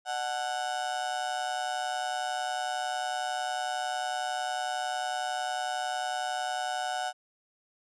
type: tone with amplitude modulation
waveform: 35% pulse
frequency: 740 Hz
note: F#5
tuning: in tune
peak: -25 dBFS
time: 0.05-7.13 s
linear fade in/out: 50 ms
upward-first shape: sine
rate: 131 Hz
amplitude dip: 75%
effects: resampled to 22050 Hz